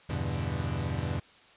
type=chord; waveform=35% pulse; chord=E minor seventh; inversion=none; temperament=equal; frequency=82.41 / 98 / 123.47 / 146.83 Hz; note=E2 / G2 / B2 / D3; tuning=0 / 0 / 0 / 0 cents; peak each=-33 / -34 / -33 / -34 dBFS; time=0.09-1.2 s; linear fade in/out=10 ms; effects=white hiss -57 dBFS RMS until 1.56 s + resampled to 8000 Hz